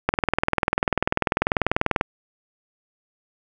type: click train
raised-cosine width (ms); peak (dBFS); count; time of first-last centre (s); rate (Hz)
0.5; -3; 40; 0.09-2.011; 20.3
effects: none